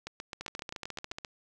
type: two click trains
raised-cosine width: 0.2 ms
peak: -21 / -21 dBFS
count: 12 / 10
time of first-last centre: 0.41-1.185 / 0.07-1.248 s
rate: 14.2 / 7.64 Hz
effects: none